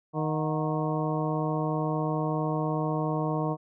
harmonic tone with a mistuned harmonic, 155.56 Hz, D#3, in tune, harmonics 1 / 2 / 3 / 4 / 5 / 6 / 7, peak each -29 / -32 / -34 / -35 / -36 / -37 / -37 dBFS, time 0.13-3.57 s, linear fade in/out 50 ms, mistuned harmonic 5, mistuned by -88 cents, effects none

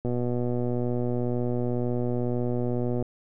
click train, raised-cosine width 2 ms, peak -16 dBFS, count 364, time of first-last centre 0.05-3.025 s, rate 122 Hz, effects none

